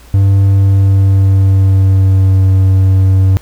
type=tone with pitch glide; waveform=triangle; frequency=98 to 95.21 Hz; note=G2 to G2; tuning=0 to -50 cents; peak=-3 dBFS; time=0.14-3.37 s; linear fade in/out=0 ms; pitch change=-50 cents; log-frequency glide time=0.47-2.45 s; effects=added 60 Hz sine -37 dBFS peak until 3.41 s + pink hiss -42 dBFS RMS until 3.41 s